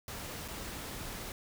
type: noise with dropouts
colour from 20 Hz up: pink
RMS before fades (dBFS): -42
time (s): 0.08-1.32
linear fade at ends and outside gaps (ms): 1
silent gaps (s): 0.48-0.484
effects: none